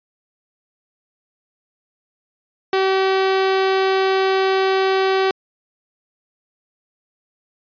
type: tone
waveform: sawtooth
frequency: 382.7 Hz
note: G4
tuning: 42 cents flat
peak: -11 dBFS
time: 2.73-5.31 s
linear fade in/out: 2 ms
effects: resampled to 11025 Hz